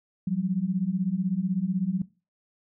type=beating tone pair; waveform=sine; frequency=176.1 / 192.1 Hz; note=F3 / G3; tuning=+15 / -35 cents; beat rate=16 Hz; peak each=-27 dBFS; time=0.27-2.02 s; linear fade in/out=5 ms; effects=noise-tail reverb RT60 0.3 s tail -18 dB re dry